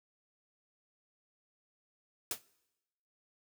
white noise with exponential decay, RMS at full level -31 dBFS, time 2.31-2.42 s, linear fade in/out 2 ms, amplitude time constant 22 ms, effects noise-tail reverb RT60 1.0 s tail -23 dB re dry

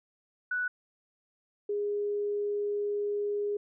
sine tone pair in turn, 1480 / 411.3 Hz, F#6 / G#4, 0 / -17 cents, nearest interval octave + minor seventh, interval 2217 cents, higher first, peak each -28 dBFS, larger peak neither, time 0.51-0.68 / 1.69-3.57 s, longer second, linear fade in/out 5 ms, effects none

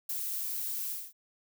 violet noise with ADSR envelope, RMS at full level -32 dBFS, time 0.09-1.13 s, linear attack 7 ms, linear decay 17 ms, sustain -3 dB, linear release 240 ms, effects none

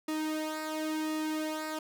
sawtooth tone with flanger, 311.1 Hz, D#4, in tune, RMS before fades -34 dBFS, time 0.08-1.79 s, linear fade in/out 5 ms, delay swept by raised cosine 1.3 to 2.9 ms, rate 0.95 Hz, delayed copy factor -0.7, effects none

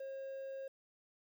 triangle tone with quantisation, 539 Hz, C#5, 49 cents flat, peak -40 dBFS, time 0-0.68 s, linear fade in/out 5 ms, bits 11, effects none

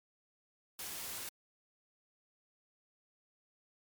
white noise, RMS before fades -43 dBFS, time 0.79-1.29 s, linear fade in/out 2 ms, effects MP3 96 kbps

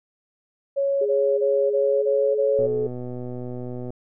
sine tone bursts, 554.4 Hz, C#5, in tune, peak -19 dBFS, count 6, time 0.76-2.675 s, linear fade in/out 20 ms, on 300 ms, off 23 ms
sine tone with pitch glide, 414.1 to 429.7 Hz, G#4 to A4, -5 to -41 cents, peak -21 dBFS, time 1.01-2.87 s, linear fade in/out 5 ms, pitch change +64 cents, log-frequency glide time 1.65-2.46 s
click train, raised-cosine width 2 ms, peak -21 dBFS, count 164, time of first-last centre 2.59-3.905 s, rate 124 Hz
effects none

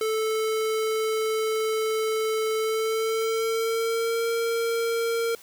square tone with pitch glide, 438.4 to 461 Hz, A4 to A#4, -6 to -19 cents, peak -24 dBFS, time 0.01-5.35 s, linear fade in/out 2 ms, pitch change +87 cents, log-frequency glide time 2.57-4.28 s, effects white hiss -50 dBFS RMS until 5.42 s

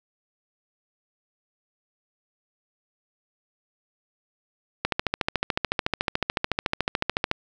click train, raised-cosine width 0.3 ms, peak -6 dBFS, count 35, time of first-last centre 4.85-7.314 s, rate 13.8 Hz, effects none

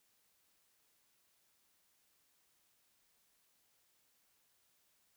silence, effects white hiss -75 dBFS RMS until 5.16 s

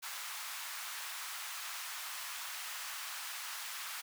pink high-pass noise, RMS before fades -43 dBFS, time 0.02-4.02 s, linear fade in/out 20 ms, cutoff 1000 Hz, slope 24 dB/octave, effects none

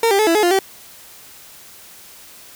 30% pulse tone with pitch steps, 458.6 / 395.7 / 431.5 / 332.4 / 424.4 / 350.1 / 385.6 Hz, A#4 / G4 / A4 / E4 / G#4 / F4 / G4, -28 / +16 / -34 / +15 / +38 / +4 / -28 cents, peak -10 dBFS, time 0.03-0.59 s, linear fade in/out 2 ms, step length 80 ms, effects white hiss -42 dBFS RMS until 2.55 s

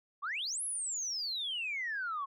sine exponential two-way sweep, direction up then down, 1071 to 11175 to 1071 Hz, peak -33 dBFS, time 0.22-2.26 s, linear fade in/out 20 ms, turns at 0.63 s, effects tanh soft clip ceiling -29 dBFS

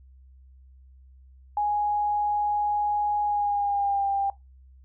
sine tone with pitch glide, 830 to 793.9 Hz, G#5 to G5, -1 to +22 cents, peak -22 dBFS, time 1.57-4.3 s, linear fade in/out 2 ms, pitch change -77 cents, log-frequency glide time 3.24-4.07 s, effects noise-tail reverb RT60 0.2 s tail -20 dB re dry + added 65 Hz sine -49 dBFS peak until 4.84 s

